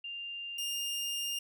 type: tone pair in turn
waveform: sine / sawtooth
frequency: 2794 / 2813 Hz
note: F7 / F7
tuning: 0 / +12 cents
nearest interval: unison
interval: 12 cents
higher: second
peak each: -38 / -30 dBFS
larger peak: second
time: 0.04-0.58 / 0.58-1.39 s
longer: second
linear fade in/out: 5 ms
effects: none